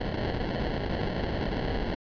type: noise with sample-and-hold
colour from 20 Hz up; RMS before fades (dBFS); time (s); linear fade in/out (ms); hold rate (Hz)
pink; -30; 0-1.95; 10; 1225
effects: resampled to 11025 Hz